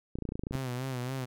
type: clicks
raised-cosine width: 3 ms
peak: -22 dBFS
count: 12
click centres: 0.155 / 0.187 / 0.223 / 0.253 / 0.29 / 0.321 / 0.355 / 0.394 / 0.436 / 0.469 / 0.51 / 0.553 s
type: tone with vibrato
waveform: sawtooth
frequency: 128.1 Hz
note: C3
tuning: 36 cents flat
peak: -29 dBFS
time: 0.52-1.26 s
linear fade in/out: 20 ms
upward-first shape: sine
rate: 3.6 Hz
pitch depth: 76 cents each way
effects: none